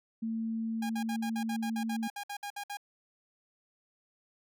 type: tone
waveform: sine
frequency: 225.1 Hz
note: A3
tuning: 40 cents sharp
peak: -31 dBFS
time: 0.22-2.08 s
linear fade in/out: 10 ms
type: tone bursts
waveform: sawtooth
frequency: 814 Hz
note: G#5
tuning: 35 cents flat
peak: -33 dBFS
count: 15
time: 0.82-2.771 s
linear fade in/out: 5 ms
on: 75 ms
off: 59 ms
effects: none